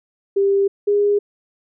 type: tone pair in turn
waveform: sine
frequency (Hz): 395.9 / 409.2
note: G4 / G#4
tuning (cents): +17 / -26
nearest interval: minor second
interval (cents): 57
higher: second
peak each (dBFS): -13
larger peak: neither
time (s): 0.36-0.68 / 0.87-1.19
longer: neither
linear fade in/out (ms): 10
effects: none

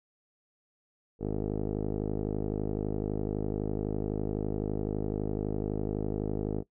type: tone with low-pass filter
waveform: 10% pulse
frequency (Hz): 51.91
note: G#1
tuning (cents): 0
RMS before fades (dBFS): -32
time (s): 1.19-6.64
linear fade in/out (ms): 50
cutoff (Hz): 470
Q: 6.8
effects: noise-tail reverb RT60 0.1 s tail -19 dB re dry

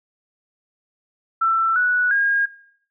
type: tone with pitch steps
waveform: sine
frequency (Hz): 1336 / 1473.8 / 1625.9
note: E6 / F#6 / G#6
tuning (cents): +23 / -7 / -37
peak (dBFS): -15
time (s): 1.41-2.46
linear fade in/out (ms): 10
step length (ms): 350
effects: noise-tail reverb RT60 0.6 s tail -18 dB re dry

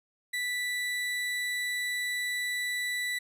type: tone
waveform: 35% pulse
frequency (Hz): 1972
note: B6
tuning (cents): -3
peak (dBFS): -28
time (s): 0.33-3.19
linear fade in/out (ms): 10
effects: resampled to 32000 Hz

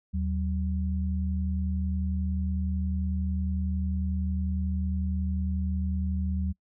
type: tone pair together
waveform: sine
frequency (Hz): 77.27 / 188.3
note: D#2 / F#3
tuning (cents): -11 / +31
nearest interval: octave + minor third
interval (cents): 1542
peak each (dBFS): -27 / -31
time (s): 0.13-6.53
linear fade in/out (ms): 20
effects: noise-tail reverb RT60 0.1 s tail -26 dB re dry

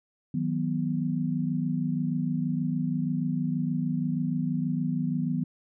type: chord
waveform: sine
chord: B major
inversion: first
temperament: equal with one note detuned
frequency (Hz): 158.65 / 185 / 246.9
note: D#3 / F#3 / B3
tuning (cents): +34 / 0 / 0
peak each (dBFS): -29 / -31 / -29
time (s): 0.34-5.44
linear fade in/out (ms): 5
effects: none

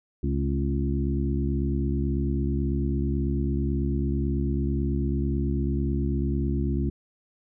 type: harmonic tone with a mistuned harmonic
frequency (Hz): 69.1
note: C#2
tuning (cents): -5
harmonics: 1 / 2 / 3 / 4 / 5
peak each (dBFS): -26 / -29 / -31 / -32 / -33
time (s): 0.23-6.9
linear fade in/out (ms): 5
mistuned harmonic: 3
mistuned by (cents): +59
effects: none

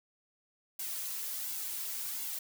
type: noise with flanger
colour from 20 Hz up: blue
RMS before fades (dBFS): -38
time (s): 0.79-2.39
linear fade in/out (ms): 5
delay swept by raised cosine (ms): 1.6 to 3.4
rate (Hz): 1.4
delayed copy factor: -0.7
effects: none

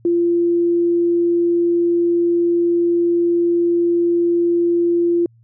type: tone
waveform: sine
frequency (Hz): 343.9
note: F4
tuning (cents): -27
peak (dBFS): -13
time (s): 0.05-5.26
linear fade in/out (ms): 2
effects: added 115 Hz sine -48 dBFS peak until 5.43 s

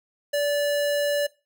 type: tone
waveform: square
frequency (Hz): 580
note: D5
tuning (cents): -22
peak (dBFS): -22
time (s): 0.33-1.27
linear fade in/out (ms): 10
effects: noise-tail reverb RT60 0.3 s tail -21 dB re dry

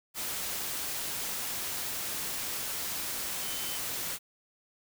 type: tone in noise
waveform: sine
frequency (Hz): 3058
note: G7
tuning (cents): -44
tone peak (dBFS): -42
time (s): 3.41-3.8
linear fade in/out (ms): 50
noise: white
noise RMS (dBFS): -35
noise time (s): 0.14-4.19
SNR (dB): -10
effects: none

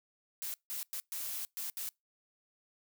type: noise bursts at uneven times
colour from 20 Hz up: blue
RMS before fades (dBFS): -39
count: 6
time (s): 0.42-0.54 / 0.7-0.83 / 0.93-1 / 1.12-1.45 / 1.57-1.7 / 1.77-1.89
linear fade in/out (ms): 0
effects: noise-tail reverb RT60 0.2 s tail -26 dB re dry

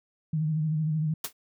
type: tone with vibrato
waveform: sine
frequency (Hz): 155.56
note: D#3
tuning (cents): 0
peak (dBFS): -24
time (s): 0.33-1.14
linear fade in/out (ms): 5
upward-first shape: sine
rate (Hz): 13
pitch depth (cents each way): 51
type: noise with exponential decay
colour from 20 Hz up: white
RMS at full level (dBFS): -26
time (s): 1.24-1.33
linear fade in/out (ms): 5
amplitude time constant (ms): 18
effects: none

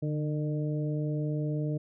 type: harmonic tone with a mistuned harmonic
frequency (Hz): 151.6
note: D#3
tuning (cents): -45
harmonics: 1 / 2 / 3 / 4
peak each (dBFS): -29 / -35 / -39 / -41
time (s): 0.02-1.78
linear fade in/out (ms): 10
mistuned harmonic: 1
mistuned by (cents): -35
effects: none

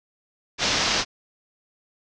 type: low-pass noise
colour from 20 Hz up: white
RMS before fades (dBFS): -23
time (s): 0.58-1.05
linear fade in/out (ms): 50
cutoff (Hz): 6100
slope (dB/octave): 48
effects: none

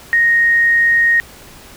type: tone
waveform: sine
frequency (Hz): 1864.7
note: A#6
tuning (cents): 0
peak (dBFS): -9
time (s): 0.13-1.2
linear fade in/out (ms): 0
effects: pink hiss -39 dBFS RMS until 1.76 s

